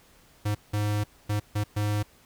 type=tone bursts at uneven times; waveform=square; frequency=104.4 Hz; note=G#2; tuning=10 cents sharp; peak=-25 dBFS; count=5; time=0.45-0.55 / 0.73-1.04 / 1.29-1.4 / 1.55-1.64 / 1.76-2.03 s; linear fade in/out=10 ms; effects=pink hiss -58 dBFS RMS until 2.25 s